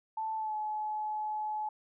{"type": "tone with pitch glide", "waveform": "sine", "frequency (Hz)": [880, 854], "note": ["A5", "G#5"], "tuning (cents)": [0, 48], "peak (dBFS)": -32, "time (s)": [0.17, 1.69], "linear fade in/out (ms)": 5, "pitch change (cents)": -52, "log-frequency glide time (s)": [0.36, 0.55], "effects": []}